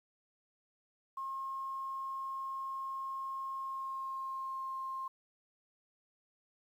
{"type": "tone with pitch glide", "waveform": "sine", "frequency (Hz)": [1073, 1061.3], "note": ["C6", "C6"], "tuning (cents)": [43, 24], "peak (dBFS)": -37, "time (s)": [1.17, 5.08], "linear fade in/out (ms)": 5, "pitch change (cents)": -19, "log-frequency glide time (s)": [3.54, 4.79], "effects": ["11-bit"]}